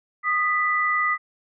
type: tone pair together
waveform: sine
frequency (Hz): 1235.7 / 1978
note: D#6 / B6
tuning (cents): -12 / +2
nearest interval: minor sixth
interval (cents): 814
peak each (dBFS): -22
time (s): 0.23-1.18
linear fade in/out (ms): 50
effects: none